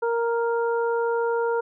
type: harmonic tone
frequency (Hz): 466.2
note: A#4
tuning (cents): 0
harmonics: 1 / 2 / 3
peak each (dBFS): -22 / -28 / -32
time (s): 0.02-1.61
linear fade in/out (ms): 10
effects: none